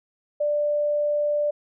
sine tone, 590 Hz, D5, 8 cents sharp, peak -20 dBFS, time 0.4-1.51 s, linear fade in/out 10 ms, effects none

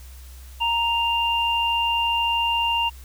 sine tone pair together, 932.3 / 2794 Hz, A#5 / F7, 0 / 0 cents, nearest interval octave + perfect fifth, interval 1900 cents, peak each -22 dBFS, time 0.6-2.9 s, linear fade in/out 20 ms, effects added 64 Hz sine -39 dBFS peak until 3.04 s + white hiss -50 dBFS RMS until 3.04 s

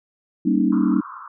sine chord, Eb dominant seventh, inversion first, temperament just, 194.45 / 233.3 / 280 / 311.1 Hz, G3 / Bb3 / Db4 / Eb4, -14 / +2 / +18 / 0 cents, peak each -21 dBFS, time 0.45-1.01 s, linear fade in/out 10 ms
pink band-pass noise, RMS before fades -37 dBFS, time 0.72-1.28 s, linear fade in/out 2 ms, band 980 to 1400 Hz, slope 96 dB/octave
effects none

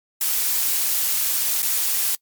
blue noise with dropouts, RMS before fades -21 dBFS, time 0.21-2.15 s, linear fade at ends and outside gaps 1 ms, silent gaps 1.621-1.628 s, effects noise-tail reverb RT60 0.1 s tail -25 dB re dry + MP3 96 kbps

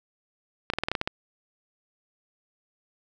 clicks, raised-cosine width 0.3 ms, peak -10 dBFS, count 9, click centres 0.701 / 0.736 / 0.786 / 0.836 / 0.885 / 0.916 / 0.952 / 1.014 / 1.075 s, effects none

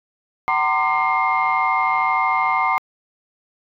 sine tone cluster, 761 / 920 / 1033 / 1194 / 2121 Hz, F#5 / A#5 / C6 / D6 / C7, +48 / -23 / -22 / +28 / +23 cents, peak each -22 dBFS, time 0.48-2.78 s, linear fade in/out 0 ms, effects tanh soft clip ceiling -7 dBFS

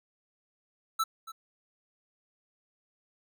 square tone with echo, 1318.5 Hz, E6, in tune, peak -26 dBFS, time 0.99-1.04 s, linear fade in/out 10 ms, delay 280 ms, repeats 1, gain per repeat -15 dB, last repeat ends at 1.32 s, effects none

